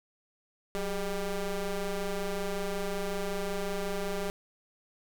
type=ring-modulated tone; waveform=25% pulse; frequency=197.3 Hz; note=G3; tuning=11 cents sharp; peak=-24 dBFS; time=0.75-4.3 s; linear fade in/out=0 ms; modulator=210 Hz; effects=9-bit